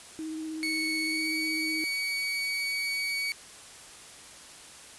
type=tone with vibrato; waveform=sine; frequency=315.6 Hz; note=D#4; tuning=25 cents sharp; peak=-33 dBFS; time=0.19-1.84 s; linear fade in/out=0 ms; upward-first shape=sine; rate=16 Hz; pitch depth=16 cents each way
type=tone with pitch glide; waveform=30% pulse; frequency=2217 to 2252 Hz; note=C#7 to C#7; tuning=0 to +27 cents; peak=-26 dBFS; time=0.63-3.32 s; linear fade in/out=0 ms; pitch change=+27 cents; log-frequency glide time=1.04-1.29 s
effects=white hiss -48 dBFS RMS until 4.98 s + resampled to 24000 Hz

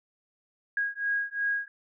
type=beating tone pair; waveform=sine; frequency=1640 / 1642.8 Hz; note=G#6 / G#6; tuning=-22 / -19 cents; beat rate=2.8 Hz; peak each=-30 dBFS; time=0.77-1.68 s; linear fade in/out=2 ms; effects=none

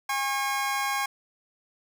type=tone pair together; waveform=25% pulse; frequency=812 / 1087.3 Hz; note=G#5 / C#6; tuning=-39 / -34 cents; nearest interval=perfect fourth; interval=505 cents; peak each=-25 dBFS; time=0.09-1.06 s; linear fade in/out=5 ms; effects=none

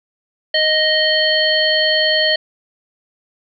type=harmonic tone; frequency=622.3 Hz; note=D#5; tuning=in tune; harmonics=1 / 3 / 5 / 7; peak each=-18 / -18 / -18 / -18 dBFS; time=0.54-2.36 s; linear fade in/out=5 ms; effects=none

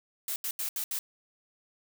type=noise bursts at uneven times; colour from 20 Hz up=blue; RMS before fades=-33 dBFS; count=5; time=0.28-0.36 / 0.44-0.51 / 0.59-0.69 / 0.76-0.84 / 0.91-0.99 s; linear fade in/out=2 ms; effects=none

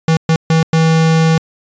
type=tone bursts at uneven times; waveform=square; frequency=161.6 Hz; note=E3; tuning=34 cents flat; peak=-9 dBFS; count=4; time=0.08-0.17 / 0.29-0.36 / 0.5-0.63 / 0.73-1.38 s; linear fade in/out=2 ms; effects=resampled to 16000 Hz

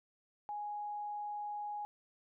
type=tone; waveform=sine; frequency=830.6 Hz; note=G#5; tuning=in tune; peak=-38 dBFS; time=0.49-1.85 s; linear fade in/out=0 ms; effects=none

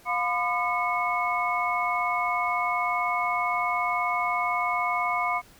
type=tone cluster; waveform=sine; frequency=710 / 1009 / 1209 / 2194 Hz; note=F5 / B5 / D6 / C#7; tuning=+28 / +37 / +50 / -18 cents; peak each=-29 dBFS; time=0.05-5.42 s; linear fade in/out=50 ms; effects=pink hiss -54 dBFS RMS until 5.59 s

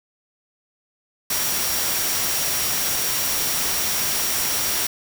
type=tone in noise; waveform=sine; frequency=5640 Hz; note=F8; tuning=16 cents sharp; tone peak=-29 dBFS; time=1.3-4.87 s; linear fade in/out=5 ms; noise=white; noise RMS=-23 dBFS; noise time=1.3-4.87 s; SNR=-9 dB; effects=none

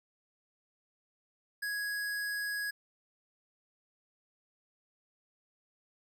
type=tone; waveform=square; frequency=1664 Hz; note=G#6; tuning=3 cents sharp; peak=-34 dBFS; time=1.62-2.71 s; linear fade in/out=10 ms; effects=none

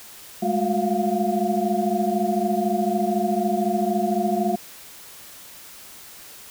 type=tone cluster; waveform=sine; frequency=202 / 215.8 / 360.8 / 687 / 711 Hz; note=G#3 / A3 / F#4 / F5 / F5; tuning=-48 / -33 / -44 / -29 / +31 cents; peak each=-26 dBFS; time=0.42-4.56 s; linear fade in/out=10 ms; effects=white hiss -43 dBFS RMS until 6.5 s

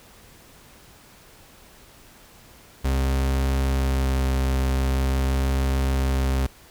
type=tone with vibrato; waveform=40% pulse; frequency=66.3 Hz; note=C2; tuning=23 cents sharp; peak=-19 dBFS; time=2.84-6.47 s; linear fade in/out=10 ms; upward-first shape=sine; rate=0.44 Hz; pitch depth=12 cents each way; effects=pink hiss -50 dBFS RMS until 6.7 s

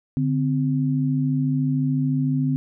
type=tone pair together; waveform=sine; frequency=145.58 / 259.4 Hz; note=D3 / C4; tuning=-15 / -15 cents; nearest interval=minor seventh; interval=1000 cents; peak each=-21 / -22 dBFS; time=0.17-2.56 s; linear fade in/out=0 ms; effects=none

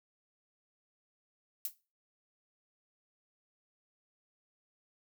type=noise with exponential decay; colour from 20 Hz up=violet; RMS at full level=-31 dBFS; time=1.65-1.74 s; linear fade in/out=2 ms; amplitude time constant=19 ms; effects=noise-tail reverb RT60 0.3 s tail -17 dB re dry

